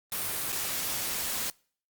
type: noise with dropouts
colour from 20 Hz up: white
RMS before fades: -32 dBFS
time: 0.12-1.5 s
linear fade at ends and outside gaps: 1 ms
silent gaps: 0.522-0.526 s
effects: noise-tail reverb RT60 0.5 s tail -26 dB re dry + Opus 32 kbps